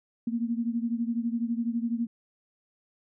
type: beating tone pair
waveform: sine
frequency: 230 / 242 Hz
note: A#3 / B3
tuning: -23 / -35 cents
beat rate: 12 Hz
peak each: -28 / -31 dBFS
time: 0.27-2.07 s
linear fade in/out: 5 ms
effects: none